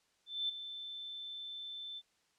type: tone with ADSR envelope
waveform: sine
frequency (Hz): 3536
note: A7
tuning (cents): +8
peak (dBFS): -31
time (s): 0.26-2.02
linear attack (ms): 230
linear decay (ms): 10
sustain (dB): -11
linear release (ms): 44
effects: white hiss -74 dBFS RMS until 2.38 s + low-pass 7000 Hz 12 dB/octave